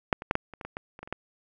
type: clicks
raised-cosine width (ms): 0.5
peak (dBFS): -6 / -22 / -8 / -9 / -27 / -24 / -22 / -19 / -29 / -25 / -29 / -15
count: 12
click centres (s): 0.128 / 0.221 / 0.311 / 0.354 / 0.537 / 0.612 / 0.65 / 0.769 / 0.991 / 1.03 / 1.075 / 1.126
effects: none